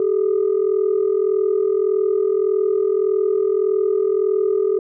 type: tone pair together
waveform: sine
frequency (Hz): 386 / 427.7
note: G4 / A4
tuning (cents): -27 / -49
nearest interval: major second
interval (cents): 178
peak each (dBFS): -17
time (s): 0-4.79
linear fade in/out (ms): 2
effects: tanh soft clip ceiling -10 dBFS